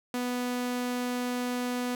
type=tone; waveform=sawtooth; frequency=246.9 Hz; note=B3; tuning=in tune; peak=-25 dBFS; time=0.14-1.95 s; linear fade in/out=2 ms; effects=10-bit